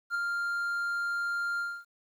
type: tone with ADSR envelope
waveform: triangle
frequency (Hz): 1396.9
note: F6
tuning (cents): 0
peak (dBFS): -24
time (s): 0.1-1.85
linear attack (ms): 49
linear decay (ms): 6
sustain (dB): -3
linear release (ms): 260
effects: 11-bit